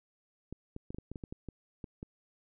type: clicks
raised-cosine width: 3 ms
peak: -28 dBFS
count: 12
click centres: 0.526 / 0.764 / 0.905 / 0.946 / 0.985 / 1.116 / 1.158 / 1.238 / 1.325 / 1.487 / 1.842 / 2.029 s
effects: none